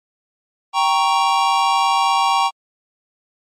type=chord; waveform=square; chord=G diminished; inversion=none; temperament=equal; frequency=784 / 932.3 / 1108.7 Hz; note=G5 / Bb5 / Db6; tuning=0 / 0 / 0 cents; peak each=-19 dBFS; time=0.73-2.51 s; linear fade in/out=50 ms; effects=low-pass 6000 Hz 12 dB/octave + MP3 64 kbps